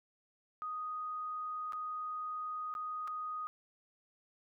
sine tone with dropouts, 1244.5 Hz, D#6, in tune, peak -37 dBFS, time 0.62-3.47 s, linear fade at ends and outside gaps 0 ms, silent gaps 1.723-1.732 / 2.74-2.751 / 3.075-3.079 s, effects none

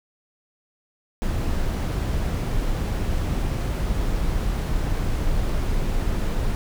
brown noise, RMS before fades -23 dBFS, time 1.22-6.55 s, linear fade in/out 0 ms, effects none

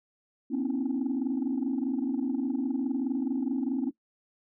sine tone cluster, 242.3 / 267.2 / 286.7 / 325.6 Hz, B3 / C4 / D4 / E4, -33 / +36 / -42 / -21 cents, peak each -31 / -28 / -33 / -35 dBFS, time 0.5-3.91 s, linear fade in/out 20 ms, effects noise-tail reverb RT60 0.1 s tail -19 dB re dry + tanh soft clip ceiling -21 dBFS

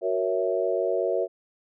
sine chord, F# dominant seventh, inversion none, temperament equal, 370 / 466.2 / 554.4 / 659.3 Hz, F#4 / A#4 / C#5 / E5, 0 / 0 / 0 / 0 cents, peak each -28 dBFS, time 0.01-1.28 s, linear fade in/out 50 ms, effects none

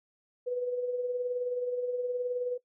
sine tone with tremolo, 493.9 Hz, B4, in tune, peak -27 dBFS, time 0.46-2.58 s, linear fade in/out 20 ms, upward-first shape sine, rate 19 Hz, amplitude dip 45%, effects noise-tail reverb RT60 0.1 s tail -19 dB re dry

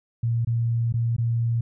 sine tone with dropouts, 116.54 Hz, A#2, in tune, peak -20 dBFS, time 0.23-1.61 s, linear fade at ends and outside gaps 5 ms, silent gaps 0.449-0.471 / 0.925-0.939 / 1.165-1.182 s, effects none

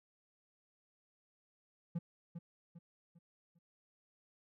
triangle tone with echo, 169.8 Hz, F3, 48 cents flat, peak -32 dBFS, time 1.95-1.99 s, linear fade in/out 10 ms, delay 400 ms, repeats 4, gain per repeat -8 dB, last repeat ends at 3.59 s, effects none

